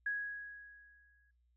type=tone with exponential decay; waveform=sine; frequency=1661.2 Hz; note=G#6; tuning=in tune; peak=-32 dBFS; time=0.06-1.31 s; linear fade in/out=5 ms; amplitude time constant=270 ms; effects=noise-tail reverb RT60 0.4 s tail -24 dB re dry + added 60 Hz sine -70 dBFS peak until 1.56 s